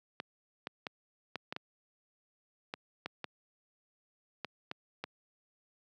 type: clicks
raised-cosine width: 0.3 ms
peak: -21 dBFS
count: 12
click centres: 0.201 / 0.671 / 0.868 / 1.357 / 1.525 / 1.564 / 2.739 / 3.06 / 3.243 / 4.447 / 4.714 / 5.04 s
effects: high-pass 150 Hz 12 dB/octave